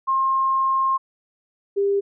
sine tone pair in turn, 1066 / 399.3 Hz, C6 / G4, +32 / +32 cents, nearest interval octave + perfect fourth, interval 1700 cents, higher first, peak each -17 dBFS, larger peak neither, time 0.07-0.98 / 1.76-2.01 s, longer first, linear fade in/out 20 ms, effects none

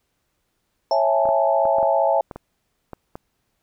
sine chord, A major seventh, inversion first, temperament just, 550 / 660 / 825 / 880 Hz, C#5 / E5 / G#5 / A5, -14 / +2 / -12 / 0 cents, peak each -21 / -19 / -23 / -23 dBFS, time 0.91-2.21 s, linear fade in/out 2 ms
sine tone with exponential decay, 5400 Hz, E8, 41 cents sharp, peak -27 dBFS, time 0.91-1.03 s, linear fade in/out 5 ms, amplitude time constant 26 ms
clicks, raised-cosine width 1 ms, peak -19 dBFS, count 9, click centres 1.255 / 1.289 / 1.654 / 1.785 / 1.829 / 2.312 / 2.36 / 2.933 / 3.155 s
effects pink hiss -72 dBFS RMS until 3.62 s

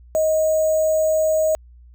sine tone with sample-and-hold, 627 Hz, D#5, 13 cents sharp, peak -15 dBFS, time 0.15-1.55 s, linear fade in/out 0 ms, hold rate 7350 Hz, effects added 60 Hz sine -43 dBFS peak until 1.94 s

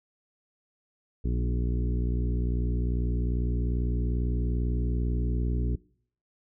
harmonic tone with a mistuned harmonic, 60.1 Hz, B1, 46 cents flat, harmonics 1 / 2 / 3 / 4 / 5 / 6 / 7, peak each -26 / -32 / -36 / -38 / -40 / -42 / -43 dBFS, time 1.24-5.76 s, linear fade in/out 10 ms, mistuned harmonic 4, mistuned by +17 cents, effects noise-tail reverb RT60 0.6 s tail -23 dB re dry

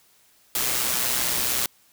white noise with amplitude modulation, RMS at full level -22 dBFS, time 0.55-1.66 s, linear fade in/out 2 ms, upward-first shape sine, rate 124 Hz, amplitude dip 50%, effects white hiss -59 dBFS RMS until 1.92 s

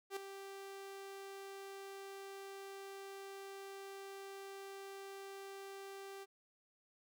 sawtooth tone with ADSR envelope, 392 Hz, G4, in tune, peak -34 dBFS, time 0.1-6.26 s, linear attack 66 ms, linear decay 4 ms, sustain -10 dB, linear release 34 ms, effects none

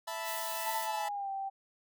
sawtooth chord, E suspended fourth, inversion none, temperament equal, 659.3 / 880 / 987.8 Hz, E5 / A5 / B5, 0 / 0 / 0 cents, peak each -37 dBFS, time 0.07-1.09 s, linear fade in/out 10 ms
blue noise, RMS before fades -41 dBFS, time 0.24-0.89 s, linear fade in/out 50 ms
sine tone with pitch glide, 892 to 781 Hz, A5 to G5, +23 to -7 cents, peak -34 dBFS, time 0.65-1.5 s, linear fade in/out 20 ms, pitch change -230 cents, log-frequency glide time 0.78-1.3 s
effects none

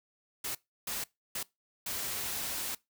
white noise bursts at uneven times, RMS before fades -36 dBFS, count 4, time 0.44-0.55 / 0.87-1.04 / 1.35-1.43 / 1.86-2.75 s, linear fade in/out 5 ms, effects noise-tail reverb RT60 0.2 s tail -22 dB re dry

